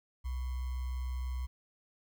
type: tone with sample-and-hold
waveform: sine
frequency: 63.2 Hz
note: B1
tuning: 41 cents sharp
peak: -33 dBFS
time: 0.24-1.47 s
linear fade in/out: 20 ms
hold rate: 1050 Hz
effects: none